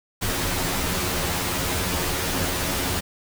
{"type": "noise with comb filter", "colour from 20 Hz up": "pink", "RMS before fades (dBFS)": -25, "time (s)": [0.21, 3.01], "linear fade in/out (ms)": 20, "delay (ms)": 11, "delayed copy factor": 1, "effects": []}